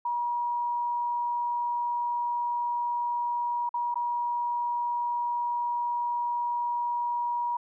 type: tone with dropouts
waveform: sine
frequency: 958 Hz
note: A#5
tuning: 47 cents sharp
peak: -26 dBFS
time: 0.05-7.57 s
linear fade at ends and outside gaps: 5 ms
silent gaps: 3.692-3.74 / 3.943-3.956 s
effects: none